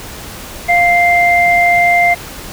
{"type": "tone pair together", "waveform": "sine", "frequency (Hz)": [698.5, 2093], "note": ["F5", "C7"], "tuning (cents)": [0, 0], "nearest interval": "octave + perfect fifth", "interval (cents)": 1900, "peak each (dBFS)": -10, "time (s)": [0.68, 2.15], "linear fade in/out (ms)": 20, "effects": ["pink hiss -29 dBFS RMS until 2.52 s"]}